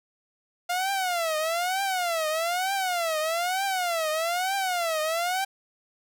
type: tone with vibrato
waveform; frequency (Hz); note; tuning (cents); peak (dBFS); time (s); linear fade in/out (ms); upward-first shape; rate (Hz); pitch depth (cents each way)
sawtooth; 698; F5; -1; -21; 0.69-5.45; 10; triangle; 1.1; 230
effects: none